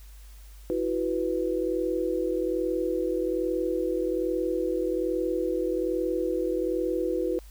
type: chord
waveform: sine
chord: E suspended second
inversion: none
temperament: just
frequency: 329.6 / 370.8 / 494.4 Hz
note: E4 / F#4 / B4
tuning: 0 / +4 / +2 cents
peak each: -29 dBFS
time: 0.7-7.39 s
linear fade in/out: 0 ms
effects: added 50 Hz sine -44 dBFS peak until 7.5 s + white hiss -57 dBFS RMS until 7.5 s